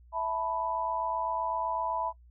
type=chord; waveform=sine; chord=E suspended fourth; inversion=none; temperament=equal; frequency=659.3 / 880 / 987.8 Hz; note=E5 / A5 / B5; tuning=0 / 0 / 0 cents; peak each=-35 / -35 / -31 dBFS; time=0.12-2.13 s; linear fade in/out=50 ms; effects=noise-tail reverb RT60 0.1 s tail -22 dB re dry + added 60 Hz sine -53 dBFS peak until 2.3 s